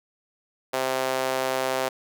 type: tone with high-pass filter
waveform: sawtooth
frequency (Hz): 130.9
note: C3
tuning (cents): +1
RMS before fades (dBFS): -26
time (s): 0.73-1.89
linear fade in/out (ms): 10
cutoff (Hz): 560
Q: 1.7
effects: none